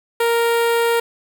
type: tone with notch filter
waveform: sawtooth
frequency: 466.2 Hz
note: A#4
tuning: in tune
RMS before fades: -17 dBFS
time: 0.2-1 s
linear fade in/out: 5 ms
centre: 5800 Hz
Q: 1.2
effects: none